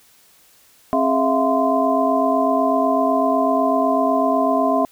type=tone cluster; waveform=sine; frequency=267.7 / 416.3 / 655 / 703 / 1034 Hz; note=C4 / G#4 / E5 / F5 / C6; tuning=+40 / +4 / -11 / +11 / -21 cents; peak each=-20 / -26 / -19 / -22 / -22 dBFS; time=0.93-4.85 s; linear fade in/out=0 ms; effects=white hiss -53 dBFS RMS until 4.91 s